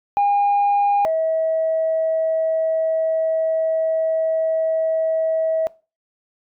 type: tone pair in turn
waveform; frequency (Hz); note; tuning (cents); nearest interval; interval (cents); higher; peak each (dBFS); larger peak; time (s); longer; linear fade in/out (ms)
sine; 811 / 643.7; G#5 / E5; -41 / -41; major third; 400; first; -12 / -16; first; 0.17-1.05 / 1.05-5.67; second; 0
effects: noise-tail reverb RT60 0.3 s tail -20 dB re dry + tanh soft clip ceiling -12 dBFS